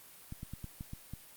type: clicks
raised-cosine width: 5 ms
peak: -29 dBFS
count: 7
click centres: 0.324 / 0.431 / 0.536 / 0.643 / 0.809 / 0.934 / 1.136 s
effects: white hiss -55 dBFS RMS until 1.36 s + Opus 32 kbps